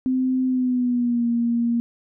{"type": "tone with pitch glide", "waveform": "sine", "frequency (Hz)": [258, 235.2], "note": ["C4", "A#3"], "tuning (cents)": [-24, 16], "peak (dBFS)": -18, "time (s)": [0.06, 1.8], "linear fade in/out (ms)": 0, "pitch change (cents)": -160, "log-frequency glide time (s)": [0.46, 1.27], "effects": []}